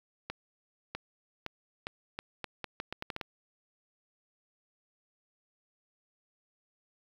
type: accelerating click train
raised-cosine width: 0.3 ms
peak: -20 dBFS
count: 13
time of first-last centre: 0.3-3.212 s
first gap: 650 ms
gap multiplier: 0.79
effects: 8-bit